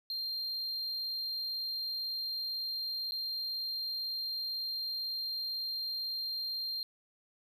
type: tone with dropouts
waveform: triangle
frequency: 4186 Hz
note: C8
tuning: in tune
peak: -33 dBFS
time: 0.1-6.83 s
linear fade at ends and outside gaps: 1 ms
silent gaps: 3.11-3.12 s
effects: none